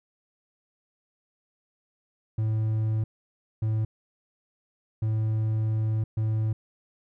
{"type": "tone bursts at uneven times", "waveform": "triangle", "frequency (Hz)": 109.5, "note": "A2", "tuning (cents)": -8, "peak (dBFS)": -21, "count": 4, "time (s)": [[2.38, 3.04], [3.62, 3.85], [5.02, 6.04], [6.17, 6.53]], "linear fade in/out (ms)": 5, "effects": []}